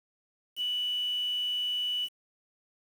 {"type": "tone with quantisation", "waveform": "sine", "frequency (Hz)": 2960, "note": "F#7", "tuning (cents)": 0, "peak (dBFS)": -28, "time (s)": [0.56, 2.09], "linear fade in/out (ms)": 50, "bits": 8, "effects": []}